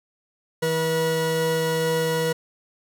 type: tone pair together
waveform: 40% pulse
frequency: 161.84 / 483.3 Hz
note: E3 / B4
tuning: -32 / -38 cents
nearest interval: octave + perfect fifth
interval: 1894 cents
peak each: -26 / -21 dBFS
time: 0.62-2.33 s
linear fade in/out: 10 ms
effects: none